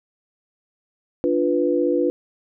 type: chord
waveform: sine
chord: B diminished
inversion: first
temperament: equal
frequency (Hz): 293.7 / 349.2 / 493.9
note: D4 / F4 / B4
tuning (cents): 0 / 0 / 0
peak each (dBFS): -22 / -21 / -21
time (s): 1.24-2.1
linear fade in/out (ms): 0
effects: none